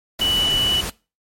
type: tone in noise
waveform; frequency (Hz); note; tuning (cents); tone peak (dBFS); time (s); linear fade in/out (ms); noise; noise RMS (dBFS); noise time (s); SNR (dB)
sine; 2960; F#7; 0; -16; 0.21-0.81; 5; pink; -27; 0.19-0.9; +8
effects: noise-tail reverb RT60 0.3 s tail -21 dB re dry + MP3 64 kbps

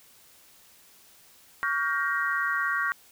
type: chord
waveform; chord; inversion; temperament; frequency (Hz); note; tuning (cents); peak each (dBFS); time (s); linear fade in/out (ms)
sine; G half-diminished seventh; second; just; 1128.9 / 1411.2 / 1568 / 1881.6; Db6 / F6 / G6 / Bb6; +31 / +18 / 0 / +16; -30; 1.63-2.92; 0
effects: white hiss -56 dBFS RMS until 3.11 s

